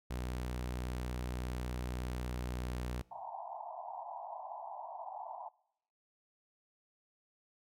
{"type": "tone with pitch glide", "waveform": "sawtooth", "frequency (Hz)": [61.74, 61.35], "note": ["B1", "B1"], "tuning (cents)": [0, -11], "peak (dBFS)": -33, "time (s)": [0.1, 3.02], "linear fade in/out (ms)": 10, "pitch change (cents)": -11, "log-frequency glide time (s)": [2.09, 2.81]}
{"type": "band-pass noise", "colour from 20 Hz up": "white", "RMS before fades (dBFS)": -45, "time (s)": [3.11, 5.49], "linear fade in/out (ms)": 5, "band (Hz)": [650, 970], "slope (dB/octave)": 96}
{"effects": ["noise-tail reverb RT60 0.8 s tail -23 dB re dry"]}